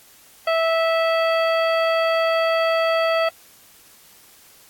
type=harmonic tone; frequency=655 Hz; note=E5; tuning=11 cents flat; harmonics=1 / 2 / 3 / 4 / 5 / 7; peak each=-18 / -24 / -28 / -30 / -32 / -35 dBFS; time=0.47-3.29 s; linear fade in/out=5 ms; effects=white hiss -50 dBFS RMS until 4.69 s + AAC 64 kbps